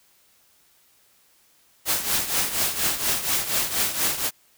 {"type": "noise with tremolo", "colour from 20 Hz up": "white", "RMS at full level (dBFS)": -21, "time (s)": [1.85, 4.31], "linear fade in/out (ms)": 50, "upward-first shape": "triangle", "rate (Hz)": 4.2, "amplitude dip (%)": 75, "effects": ["white hiss -60 dBFS RMS until 4.57 s"]}